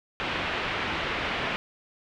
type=low-pass noise; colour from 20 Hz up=white; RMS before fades=-30 dBFS; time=0.2-1.56 s; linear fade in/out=0 ms; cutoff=2900 Hz; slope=24 dB/octave; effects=none